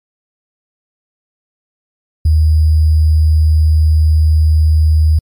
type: tone with sample-and-hold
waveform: sine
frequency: 78 Hz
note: D#2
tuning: 5 cents sharp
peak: -6 dBFS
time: 2.25-5.19 s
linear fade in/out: 5 ms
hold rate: 4900 Hz
effects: MP3 64 kbps